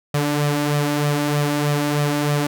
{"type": "tone with flanger", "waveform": "sawtooth", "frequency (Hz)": 146.5, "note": "D3", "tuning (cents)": -4, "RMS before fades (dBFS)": -20, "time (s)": [0.14, 2.47], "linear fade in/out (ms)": 5, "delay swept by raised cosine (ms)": [1.6, 3.6], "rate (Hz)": 3.2, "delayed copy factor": 0.55, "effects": []}